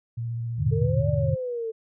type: tone with vibrato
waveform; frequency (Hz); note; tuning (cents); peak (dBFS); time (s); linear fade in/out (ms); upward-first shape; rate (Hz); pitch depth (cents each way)
sine; 116.54; A#2; 0; -27; 0.17-1.09; 10; sine; 15; 20
type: chord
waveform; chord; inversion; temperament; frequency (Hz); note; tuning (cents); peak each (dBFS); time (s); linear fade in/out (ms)
sine; E dominant seventh; none; equal with one note detuned; 82.41 / 103.83 / 123.47 / 148.71; E2 / G#2 / B2 / D3; 0 / 0 / 0 / +22; -29 / -27 / -27 / -25; 0.58-1.36; 20
type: exponential two-way sweep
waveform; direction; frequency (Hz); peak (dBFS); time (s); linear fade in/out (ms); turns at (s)
sine; up then down; 440 to 590 to 440; -27; 0.71-1.72; 20; 1.1
effects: none